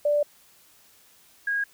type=tone pair in turn; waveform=sine; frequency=587.3 / 1637.3 Hz; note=D5 / G#6; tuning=0 / -25 cents; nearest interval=octave + tritone; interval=1775 cents; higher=second; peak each=-19 / -23 dBFS; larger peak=first; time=0.05-0.23 / 1.47-1.64 s; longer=first; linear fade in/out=5 ms; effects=white hiss -57 dBFS RMS until 1.73 s